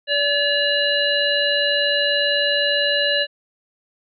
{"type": "harmonic tone with a mistuned harmonic", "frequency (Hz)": 571, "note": "D5", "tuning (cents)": -49, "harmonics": [1, 3, 5, 7], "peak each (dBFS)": [-22, -22, -22, -22], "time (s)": [0.07, 3.27], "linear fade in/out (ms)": 50, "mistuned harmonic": 1, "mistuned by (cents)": 16, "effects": []}